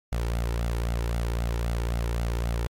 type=tone with flanger; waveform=sawtooth; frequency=58 Hz; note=A#1; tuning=8 cents flat; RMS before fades=-27 dBFS; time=0.12-2.67 s; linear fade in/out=5 ms; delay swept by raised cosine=1.4 to 2.25 ms; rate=3.8 Hz; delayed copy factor=+0.55; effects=MP3 64 kbps